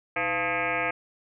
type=tone with frequency modulation; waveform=sine; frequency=1439 Hz; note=F#6; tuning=49 cents flat; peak=-24 dBFS; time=0.16-0.91 s; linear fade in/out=5 ms; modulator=187 Hz; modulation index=5.5; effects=none